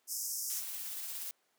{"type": "band-pass noise", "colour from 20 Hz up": "pink", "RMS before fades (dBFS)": -38, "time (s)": [0.07, 0.63], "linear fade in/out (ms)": 50, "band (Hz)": [5200, 16000], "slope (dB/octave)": 96}
{"type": "noise with tremolo", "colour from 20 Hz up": "blue", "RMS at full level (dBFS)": -40, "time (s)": [0.5, 1.31], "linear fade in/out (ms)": 0, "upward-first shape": "triangle", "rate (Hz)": 17, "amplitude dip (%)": 25}
{"effects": ["pink hiss -74 dBFS RMS until 1.58 s", "high-pass 400 Hz 12 dB/octave"]}